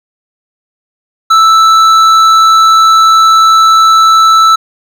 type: tone with hard clipping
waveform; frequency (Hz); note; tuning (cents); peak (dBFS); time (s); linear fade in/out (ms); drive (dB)
triangle; 1318.5; E6; 0; -4; 1.3-4.56; 10; 12
effects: none